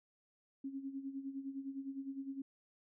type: tone with tremolo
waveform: sine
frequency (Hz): 272.1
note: C#4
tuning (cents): -32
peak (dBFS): -38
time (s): 0.64-2.42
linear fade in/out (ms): 5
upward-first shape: sine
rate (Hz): 9.8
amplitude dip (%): 70
effects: none